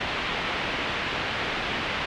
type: low-pass noise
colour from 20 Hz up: white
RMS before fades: -29 dBFS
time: 0-2.06 s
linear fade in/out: 10 ms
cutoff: 3100 Hz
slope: 24 dB/octave
effects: none